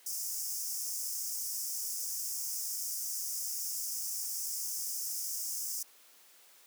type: high-pass noise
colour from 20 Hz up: pink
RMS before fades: -37 dBFS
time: 0.06-5.83 s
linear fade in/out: 5 ms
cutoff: 5100 Hz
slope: 96 dB/octave
effects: white hiss -60 dBFS RMS until 6.66 s + high-pass 300 Hz 12 dB/octave